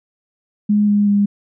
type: tone with pitch steps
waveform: sine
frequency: 208 / 205.5 / 203 Hz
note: G#3 / G#3 / G#3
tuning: +3 / -18 / -39 cents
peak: -11 dBFS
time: 0.69-1.26 s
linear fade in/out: 10 ms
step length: 190 ms
effects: none